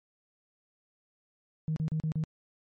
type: tone bursts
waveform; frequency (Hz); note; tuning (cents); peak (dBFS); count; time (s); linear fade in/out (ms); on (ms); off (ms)
sine; 157; D#3; +16; -26; 5; 1.68-2.238; 0; 82; 37
effects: tanh soft clip ceiling -23 dBFS + MP3 32 kbps